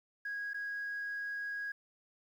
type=tone with dropouts; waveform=sine; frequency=1649 Hz; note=G#6; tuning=13 cents flat; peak=-35 dBFS; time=0.25-1.72 s; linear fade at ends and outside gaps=5 ms; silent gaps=0.534-0.543 s; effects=tanh soft clip ceiling -33 dBFS + 11-bit